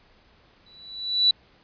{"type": "tone with exponential growth", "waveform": "sine", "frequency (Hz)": 3951, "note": "B7", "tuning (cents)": 0, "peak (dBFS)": -13, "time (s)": [0.66, 1.31], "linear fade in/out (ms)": 5, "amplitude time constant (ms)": 140, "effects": ["pink hiss -58 dBFS RMS until 1.63 s", "resampled to 11025 Hz"]}